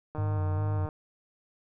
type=click train; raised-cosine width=1 ms; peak=-25 dBFS; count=114; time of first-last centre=0.15-0.889 s; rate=153 Hz
type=tone with vibrato; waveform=sine; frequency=98 Hz; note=G2; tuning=in tune; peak=-26 dBFS; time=0.18-0.86 s; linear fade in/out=5 ms; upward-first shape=square; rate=2.5 Hz; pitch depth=74 cents each way
effects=none